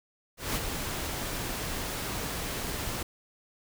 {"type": "noise with ADSR envelope", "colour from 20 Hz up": "pink", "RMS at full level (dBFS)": -29, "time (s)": [0.37, 3.03], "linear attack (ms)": 180, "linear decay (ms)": 39, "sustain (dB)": -5, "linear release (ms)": 6, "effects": []}